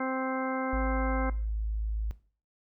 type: harmonic tone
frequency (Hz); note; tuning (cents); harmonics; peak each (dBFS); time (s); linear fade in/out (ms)
261.6; C4; 0; 1 / 2 / 3 / 4 / 5 / 6 / 8; -32 / -35 / -37 / -38 / -39 / -40 / -41; 0-1.3; 5
type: tone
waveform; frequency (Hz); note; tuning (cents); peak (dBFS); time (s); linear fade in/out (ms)
sine; 53.7; A1; -41; -28; 0.73-2.11; 0
effects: noise-tail reverb RT60 0.4 s tail -17 dB re dry